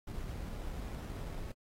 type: noise with sample-and-hold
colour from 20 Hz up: brown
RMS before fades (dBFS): -41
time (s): 0.07-1.52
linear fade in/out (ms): 5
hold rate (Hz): 4410
effects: AAC 48 kbps